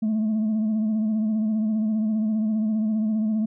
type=tone with vibrato; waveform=sine; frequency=216.9 Hz; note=A3; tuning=25 cents flat; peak=-18 dBFS; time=0.02-3.46 s; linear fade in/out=10 ms; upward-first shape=sine; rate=15 Hz; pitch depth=44 cents each way; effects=tanh soft clip ceiling -19 dBFS